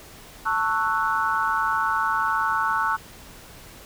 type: chord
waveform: sine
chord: F# minor seventh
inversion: first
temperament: equal with one note detuned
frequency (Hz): 889.2 / 1108.7 / 1318.5 / 1480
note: A5 / C#6 / E6 / F#6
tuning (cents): +18 / 0 / 0 / 0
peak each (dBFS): -26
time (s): 0.45-2.97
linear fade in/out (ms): 20
effects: pink hiss -45 dBFS RMS until 3.85 s